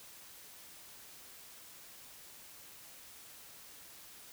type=silence; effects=white hiss -54 dBFS RMS until 4.32 s